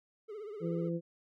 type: tone with vibrato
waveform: triangle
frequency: 421.5 Hz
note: G#4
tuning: 26 cents sharp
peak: -39 dBFS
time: 0.28-0.9 s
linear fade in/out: 20 ms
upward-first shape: triangle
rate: 16 Hz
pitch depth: 120 cents each way
type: harmonic tone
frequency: 169.3 Hz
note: E3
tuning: 46 cents sharp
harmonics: 1 / 2 / 3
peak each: -34 / -37 / -39 dBFS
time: 0.6-1.01 s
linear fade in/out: 50 ms
effects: none